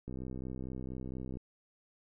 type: click train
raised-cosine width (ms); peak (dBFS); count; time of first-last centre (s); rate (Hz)
3; -29; 84; 0.08-1.371; 64.3
effects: none